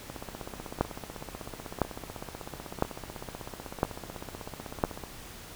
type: two click trains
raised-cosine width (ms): 1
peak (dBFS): -9 / -24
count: 5 / 80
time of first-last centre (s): 0.81-4.838 / 0.1-5.037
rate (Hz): 0.993 / 16
effects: pink hiss -46 dBFS RMS until 5.55 s

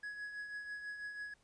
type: tone with tremolo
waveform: triangle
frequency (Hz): 1676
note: G#6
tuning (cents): +15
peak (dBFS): -38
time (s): 0.03-1.34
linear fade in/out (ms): 5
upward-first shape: triangle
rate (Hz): 6.1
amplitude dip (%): 55
effects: pink hiss -72 dBFS RMS until 1.43 s + resampled to 22050 Hz

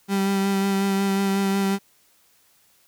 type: tone with vibrato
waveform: 35% pulse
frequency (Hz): 196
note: G3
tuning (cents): 0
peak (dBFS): -18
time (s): 0.08-1.79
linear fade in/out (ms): 50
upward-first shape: sine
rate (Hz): 5.5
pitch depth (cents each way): 16
effects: white hiss -60 dBFS RMS until 2.87 s

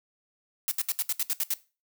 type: noise bursts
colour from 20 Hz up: blue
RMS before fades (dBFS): -27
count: 9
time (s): 0.68-1.537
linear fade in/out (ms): 0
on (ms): 33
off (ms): 70
effects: noise-tail reverb RT60 0.3 s tail -18 dB re dry

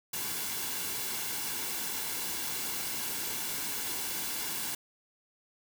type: noise with comb filter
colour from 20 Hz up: white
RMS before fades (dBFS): -35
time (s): 0.13-4.75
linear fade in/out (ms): 5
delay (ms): 1.6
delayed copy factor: -0.5
effects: none

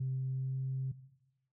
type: tone with pitch glide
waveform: sine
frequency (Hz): 131.2 to 132.11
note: C3 to C3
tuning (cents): +5 to +17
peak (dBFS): -31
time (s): 0-0.92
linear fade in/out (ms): 10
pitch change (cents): +12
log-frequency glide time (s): 0.31-0.59
effects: noise-tail reverb RT60 1.0 s tail -17 dB re dry + tanh soft clip ceiling -28 dBFS

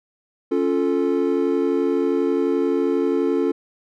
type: chord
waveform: triangle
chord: Db augmented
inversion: none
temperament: equal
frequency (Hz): 277.2 / 349.2 / 440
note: Db4 / F4 / A4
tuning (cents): 0 / 0 / 0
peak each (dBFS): -20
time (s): 0.51-3.52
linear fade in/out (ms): 10
effects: none

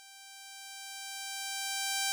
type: tone with level ramp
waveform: 5% pulse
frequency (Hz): 784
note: G5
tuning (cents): 0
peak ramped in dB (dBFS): -40 to -17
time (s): 0-2.12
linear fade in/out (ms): 0
effects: none

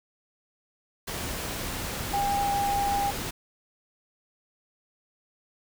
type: tone in noise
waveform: sine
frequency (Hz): 804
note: G5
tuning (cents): +44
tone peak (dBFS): -24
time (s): 2.13-3.11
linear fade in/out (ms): 10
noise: pink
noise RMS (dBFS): -33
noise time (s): 1.07-3.31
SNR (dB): +6
effects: none

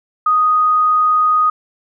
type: tone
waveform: sine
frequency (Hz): 1244.5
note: D#6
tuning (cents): 0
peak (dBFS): -10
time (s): 0.26-1.5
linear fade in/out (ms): 5
effects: none

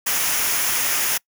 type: noise with comb filter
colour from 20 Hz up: white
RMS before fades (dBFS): -21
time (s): 0.06-1.18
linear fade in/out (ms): 10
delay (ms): 0.24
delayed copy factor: -0.5
effects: noise-tail reverb RT60 0.1 s tail -25 dB re dry

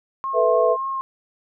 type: tone with vibrato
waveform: sine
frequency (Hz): 1070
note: C6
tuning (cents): +38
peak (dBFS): -23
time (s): 0.24-1.01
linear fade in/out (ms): 0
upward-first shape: sine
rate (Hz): 3.5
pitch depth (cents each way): 14
type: chord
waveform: sine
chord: A suspended second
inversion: none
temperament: equal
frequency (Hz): 440 / 493.9 / 659.3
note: A4 / B4 / E5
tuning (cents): 0 / 0 / 0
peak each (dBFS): -22 / -19 / -18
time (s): 0.33-0.77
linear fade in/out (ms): 50
effects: none

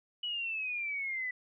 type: exponential sweep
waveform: sine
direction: down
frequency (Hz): 2960 to 1976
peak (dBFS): -33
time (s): 0.23-1.31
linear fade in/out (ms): 5
effects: none

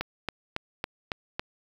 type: click train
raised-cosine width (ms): 0.3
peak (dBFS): -13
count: 6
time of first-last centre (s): 0.01-1.395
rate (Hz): 3.61
effects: 7-bit

